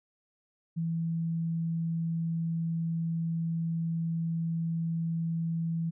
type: tone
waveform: sine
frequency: 165.2 Hz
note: E3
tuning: 4 cents sharp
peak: -28 dBFS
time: 0.76-5.91 s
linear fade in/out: 20 ms
effects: none